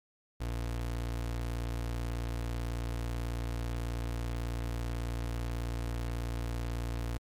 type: tone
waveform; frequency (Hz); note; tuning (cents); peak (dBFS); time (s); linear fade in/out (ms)
30% pulse; 58.27; A#1; 0; -30; 0.4-7.18; 10
effects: MP3 96 kbps